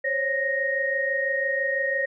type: tone cluster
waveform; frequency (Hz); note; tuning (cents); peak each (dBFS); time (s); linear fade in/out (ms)
sine; 533 / 559 / 1866; C5 / C#5 / A#6; +32 / +14 / +1; -29 / -30 / -24; 0.04-2.06; 10
effects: none